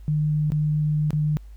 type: tone with dropouts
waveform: sine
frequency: 151.3 Hz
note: D#3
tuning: 48 cents flat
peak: -19 dBFS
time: 0.08-1.37 s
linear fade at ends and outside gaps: 0 ms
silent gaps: 0.503-0.52 / 1.106-1.131 s
effects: added 51 Hz sine -39 dBFS peak until 1.56 s + pink hiss -63 dBFS RMS until 1.56 s